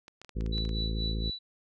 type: clicks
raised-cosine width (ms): 0.2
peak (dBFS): -30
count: 9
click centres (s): 0.081 / 0.216 / 0.247 / 0.293 / 0.409 / 0.463 / 0.581 / 0.652 / 0.692
type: harmonic tone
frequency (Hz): 55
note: A1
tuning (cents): 0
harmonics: 1 / 2 / 3 / 4 / 5 / 6 / 7 / 8 / 9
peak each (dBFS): -30 / -38 / -39 / -41 / -46 / -47 / -46 / -51 / -50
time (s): 0.35-1.31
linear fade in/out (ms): 20
type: tone with tremolo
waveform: sine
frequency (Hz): 3951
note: B7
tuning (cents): 0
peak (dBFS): -32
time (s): 0.52-1.39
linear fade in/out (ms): 10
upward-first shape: sine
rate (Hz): 4.2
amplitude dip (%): 85
effects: none